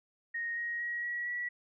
sine tone with pitch steps, 1864.7 / 1883.1 / 1901.7 / 1920.4 / 1939.4 Hz, A#6 / A#6 / A#6 / B6 / B6, 0 / +17 / +34 / -49 / -32 cents, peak -33 dBFS, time 0.34-1.49 s, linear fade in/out 10 ms, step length 230 ms, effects none

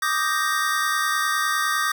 square chord, Eb major seventh, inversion third, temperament equal, 1174.7 / 1244.5 / 1568 / 1864.7 Hz, D6 / Eb6 / G6 / Bb6, 0 / 0 / 0 / 0 cents, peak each -27 dBFS, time 0.02-1.92 s, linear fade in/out 5 ms, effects none

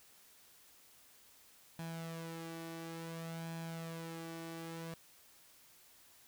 sawtooth tone with flanger, 164.81 Hz, E3, in tune, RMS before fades -45 dBFS, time 1.79-4.94 s, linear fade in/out 0 ms, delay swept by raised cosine 1.2 to 2.7 ms, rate 0.57 Hz, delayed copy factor +0.55, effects white hiss -63 dBFS RMS until 6.27 s

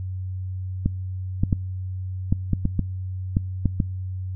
clicks, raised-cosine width 5 ms, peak -7 dBFS, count 10, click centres 0.86 / 1.435 / 1.528 / 2.325 / 2.533 / 2.654 / 2.793 / 3.369 / 3.657 / 3.802 s, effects noise-tail reverb RT60 0.7 s tail -26 dB re dry + added 93 Hz sine -27 dBFS peak until 4.35 s

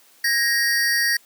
square tone cluster, 1646 / 1878 / 4602 Hz, G#6 / A#6 / D8, -16 / +12 / -36 cents, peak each -27 / -20 / -25 dBFS, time 0.24-1.17 s, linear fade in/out 5 ms, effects white hiss -54 dBFS RMS until 1.25 s + high-pass 200 Hz 12 dB/octave

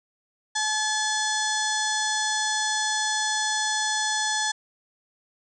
harmonic tone with a mistuned harmonic, 860 Hz, A5, 40 cents flat, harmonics 1 / 2 / 4 / 5 / 6 / 7 / 8 / 9, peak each -29 / -28 / -31 / -35 / -35 / -32 / -35 / -34 dBFS, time 0.55-4.52 s, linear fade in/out 10 ms, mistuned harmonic 9, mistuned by +73 cents, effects none

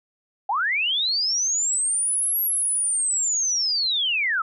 sine linear two-way sweep, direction up then down, 740 to 11630 to 1249 Hz, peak -20 dBFS, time 0.49-4.42 s, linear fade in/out 5 ms, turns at 2.41 s, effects none

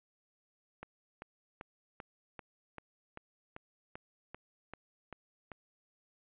click train, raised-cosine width 0.5 ms, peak -29 dBFS, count 13, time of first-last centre 0.83-5.518 s, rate 2.56 Hz, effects resampled to 8000 Hz

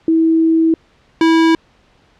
sine / square tone pair in turn, 324.7 / 326.3 Hz, E4 / E4, -26 / -18 cents, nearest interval unison, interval 8 cents, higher second, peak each -9 dBFS, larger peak neither, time 0.08-0.74 / 1.21-1.55 s, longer first, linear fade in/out 2 ms, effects pink hiss -53 dBFS RMS until 2.19 s + low-pass 4000 Hz 12 dB/octave

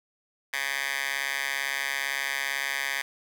10% pulse tone with high-pass filter, 137.8 Hz, C#3, 10 cents flat, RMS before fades -30 dBFS, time 0.53-3.02 s, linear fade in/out 5 ms, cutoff 1700 Hz, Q 2.5, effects none

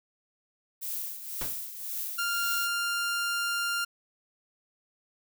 violet noise with tremolo, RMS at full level -33 dBFS, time 0.81-2.68 s, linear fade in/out 20 ms, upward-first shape triangle, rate 1.9 Hz, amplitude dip 70%
pink noise with exponential decay, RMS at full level -33 dBFS, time 1.41-1.62 s, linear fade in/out 2 ms, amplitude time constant 44 ms
sawtooth tone, 1396.9 Hz, F6, in tune, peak -24 dBFS, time 2.18-3.85 s, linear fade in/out 10 ms
effects none

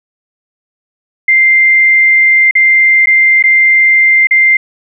sine tone with dropouts, 2093 Hz, C7, in tune, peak -4 dBFS, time 1.28-4.57 s, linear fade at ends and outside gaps 5 ms, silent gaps 2.511-2.552 / 3.059-3.07 / 3.426-3.438 / 4.271-4.309 s, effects none

